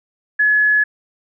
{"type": "tone", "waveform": "sine", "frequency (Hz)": 1700, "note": "G#6", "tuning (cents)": 40, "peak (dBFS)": -11, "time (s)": [0.39, 0.84], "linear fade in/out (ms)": 10, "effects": []}